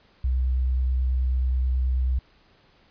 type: tone with vibrato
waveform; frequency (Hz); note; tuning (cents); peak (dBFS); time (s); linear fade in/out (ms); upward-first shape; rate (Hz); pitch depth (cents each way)
sine; 63.7; C2; -46; -20; 0.24-2.19; 5; triangle; 9.3; 16
effects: pink hiss -59 dBFS RMS until 2.9 s + resampled to 11025 Hz